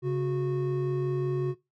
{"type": "tone pair together", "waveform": "triangle", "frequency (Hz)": [137.17, 366.2], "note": ["C#3", "F#4"], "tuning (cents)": [-18, -18], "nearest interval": "octave + perfect fourth", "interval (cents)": 1700, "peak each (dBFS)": -26, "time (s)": [0.02, 1.55], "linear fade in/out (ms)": 50, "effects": ["noise-tail reverb RT60 0.2 s tail -18 dB re dry"]}